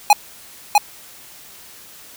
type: tone with echo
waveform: square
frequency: 830.6 Hz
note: G#5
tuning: in tune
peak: -7 dBFS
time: 0.1-0.13 s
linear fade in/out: 2 ms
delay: 650 ms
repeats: 1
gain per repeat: -2 dB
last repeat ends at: 0.78 s
effects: white hiss -42 dBFS RMS until 2.16 s